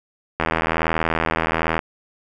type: click train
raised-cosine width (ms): 0.5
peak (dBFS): -4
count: 114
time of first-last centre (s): 0.4-1.792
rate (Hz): 81.2
effects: none

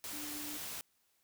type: tone in noise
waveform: sine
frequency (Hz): 297.3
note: D4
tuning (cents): +21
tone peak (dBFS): -46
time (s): 0.13-0.57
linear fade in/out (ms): 0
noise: white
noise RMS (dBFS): -43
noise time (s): 0.04-0.81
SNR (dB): -6
effects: white hiss -75 dBFS RMS until 1.23 s

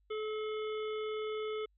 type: harmonic tone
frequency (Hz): 430.8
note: A4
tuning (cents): -37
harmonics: 1 / 3 / 5 / 7 / 8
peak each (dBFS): -35 / -45 / -49 / -52 / -53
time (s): 0.1-1.66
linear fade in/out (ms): 10
effects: added 50 Hz sine -68 dBFS peak until 1.77 s

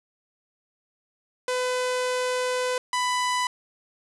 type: tone pair in turn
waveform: sawtooth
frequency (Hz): 503 / 995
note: B4 / B5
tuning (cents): +32 / +13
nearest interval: octave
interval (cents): 1181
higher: second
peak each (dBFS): -20 / -19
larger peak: second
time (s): 1.48-2.78 / 2.93-3.47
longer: first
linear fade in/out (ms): 2
effects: resampled to 24000 Hz + 8-bit

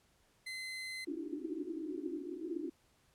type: tone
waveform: 30% pulse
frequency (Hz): 2054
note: C7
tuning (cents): -33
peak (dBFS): -38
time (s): 0.46-1.05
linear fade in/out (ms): 10
type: band-pass noise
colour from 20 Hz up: pink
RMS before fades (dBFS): -41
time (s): 1.07-2.7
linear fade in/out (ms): 5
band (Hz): 280 to 370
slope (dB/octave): 96
effects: pink hiss -71 dBFS RMS until 3.14 s + low-pass 12000 Hz 12 dB/octave

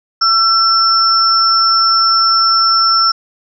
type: tone pair together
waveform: sine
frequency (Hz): 1345 / 5380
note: E6 / E8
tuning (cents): +34 / +34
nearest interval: 2 octaves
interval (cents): 2400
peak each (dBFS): -11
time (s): 0.21-3.12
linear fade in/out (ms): 10
effects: none

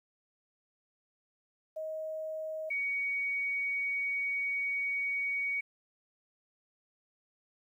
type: tone pair in turn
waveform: sine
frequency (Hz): 630 / 2245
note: D#5 / C#7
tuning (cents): +21 / +21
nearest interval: octave + minor seventh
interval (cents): 2200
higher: second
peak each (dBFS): -35 / -30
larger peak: second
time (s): 1.76-2.7 / 2.7-5.61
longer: second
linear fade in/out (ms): 10
effects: 11-bit

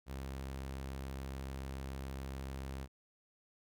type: tone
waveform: sawtooth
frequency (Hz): 67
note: C2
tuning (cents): +42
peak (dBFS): -37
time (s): 0.06-2.88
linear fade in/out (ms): 50
effects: none

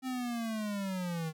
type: linear sweep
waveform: square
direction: down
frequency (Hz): 262.3 to 155.56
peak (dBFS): -34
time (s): 0.02-1.33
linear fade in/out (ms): 50
effects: none

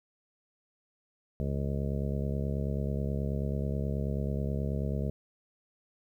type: harmonic tone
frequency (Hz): 69.3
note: C#2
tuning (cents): 0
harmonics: 1 / 2 / 3 / 4 / 5 / 6 / 7 / 8 / 9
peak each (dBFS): -33 / -33 / -36 / -47 / -46 / -42 / -43 / -47 / -44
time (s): 1.4-5.1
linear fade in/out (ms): 0
effects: 11-bit

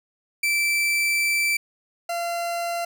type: tone pair in turn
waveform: 40% pulse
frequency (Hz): 2332 / 686.5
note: D7 / F5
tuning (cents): -13 / -30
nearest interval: octave + major sixth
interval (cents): 2117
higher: first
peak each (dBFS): -19 / -24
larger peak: first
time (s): 0.43-1.57 / 2.09-2.85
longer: first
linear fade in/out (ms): 5
effects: none

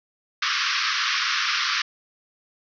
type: band-pass noise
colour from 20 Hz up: pink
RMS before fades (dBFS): -24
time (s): 0.42-1.82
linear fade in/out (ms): 5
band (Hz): 1100 to 5800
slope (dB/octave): 96
effects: none

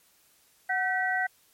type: tone cluster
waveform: sine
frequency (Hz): 739 / 1531 / 1938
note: F#5 / G6 / B6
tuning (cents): -2 / -41 / -33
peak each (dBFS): -29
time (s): 0.69-1.27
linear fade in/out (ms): 10
effects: white hiss -63 dBFS RMS until 1.53 s + MP3 64 kbps

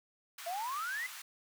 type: high-pass noise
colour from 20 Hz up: pink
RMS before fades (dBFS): -47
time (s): 0.38-1.22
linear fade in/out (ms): 5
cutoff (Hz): 1100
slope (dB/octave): 24
type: exponential sweep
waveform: sine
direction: up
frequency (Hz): 659.3 to 2093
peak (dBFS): -35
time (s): 0.46-1.07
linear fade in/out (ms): 10
effects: none

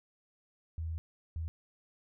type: tone bursts at uneven times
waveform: sine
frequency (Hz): 81.2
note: E2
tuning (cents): -26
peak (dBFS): -34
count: 2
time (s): 0.78-0.98 / 1.36-1.48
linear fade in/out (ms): 0
effects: none

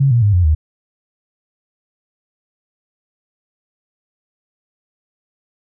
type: tone with pitch steps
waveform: sine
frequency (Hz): 137.4 / 118.92 / 102.93 / 89.09 / 77.11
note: C#3 / A#2 / G#2 / F2 / D#2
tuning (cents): -15 / +35 / -15 / +35 / -15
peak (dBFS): -9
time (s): 0-0.55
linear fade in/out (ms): 10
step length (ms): 110
effects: none

